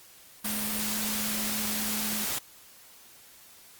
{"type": "tone in noise", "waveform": "sine", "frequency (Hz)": 213.2, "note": "G#3", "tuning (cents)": 46, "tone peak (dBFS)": -35, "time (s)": [0.44, 2.25], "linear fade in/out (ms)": 10, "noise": "white", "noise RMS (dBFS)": -31, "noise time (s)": [0.44, 2.39], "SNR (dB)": -7, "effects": ["white hiss -53 dBFS RMS until 3.79 s", "Opus 48 kbps"]}